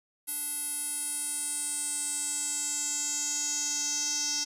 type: tone with band-pass filter sweep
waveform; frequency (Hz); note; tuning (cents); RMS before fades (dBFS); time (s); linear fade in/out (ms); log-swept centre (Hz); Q
square; 293; D4; -4; -32; 0.27-4.45; 20; 11000 to 5800; 6.9
effects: none